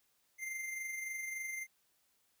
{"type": "tone with amplitude modulation", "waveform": "square", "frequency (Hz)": 2093, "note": "C7", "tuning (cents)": 0, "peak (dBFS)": -38, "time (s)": [0.38, 1.67], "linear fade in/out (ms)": 50, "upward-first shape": "sine", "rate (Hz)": 23.5, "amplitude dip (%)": 40, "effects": ["white hiss -75 dBFS RMS until 2.4 s"]}